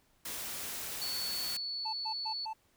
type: noise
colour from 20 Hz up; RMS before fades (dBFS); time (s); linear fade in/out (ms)
white; -40; 0.25-1.57; 5
type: tone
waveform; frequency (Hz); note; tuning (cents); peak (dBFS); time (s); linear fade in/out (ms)
sine; 4435; C#8; 0; -35; 1.01-2.46; 10
type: tone bursts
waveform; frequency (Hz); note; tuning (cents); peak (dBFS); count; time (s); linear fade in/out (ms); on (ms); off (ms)
triangle; 880; A5; 0; -34; 4; 1.85-2.534; 10; 81; 120
effects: pink hiss -70 dBFS RMS until 2.76 s